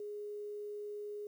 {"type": "tone", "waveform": "sine", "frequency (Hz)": 415.3, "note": "G#4", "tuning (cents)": 0, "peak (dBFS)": -40, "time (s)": [0, 1.27], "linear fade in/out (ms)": 2, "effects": ["11-bit"]}